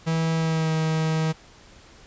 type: tone with pitch glide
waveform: 45% pulse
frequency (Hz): 162.6 to 158.89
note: E3 to D#3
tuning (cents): -23 to +37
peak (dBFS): -21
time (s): 0.06-1.33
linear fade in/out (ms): 20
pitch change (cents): -40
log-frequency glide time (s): 0.36-0.72
effects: pink hiss -50 dBFS RMS until 2.06 s + resampled to 16000 Hz